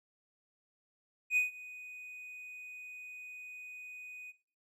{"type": "tone with ADSR envelope", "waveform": "triangle", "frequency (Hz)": 2489, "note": "D#7", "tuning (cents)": 0, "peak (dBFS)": -23, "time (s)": [1.3, 4.33], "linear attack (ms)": 68, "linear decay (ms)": 140, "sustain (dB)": -20, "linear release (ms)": 34, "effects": ["noise-tail reverb RT60 0.4 s tail -17 dB re dry", "resampled to 32000 Hz"]}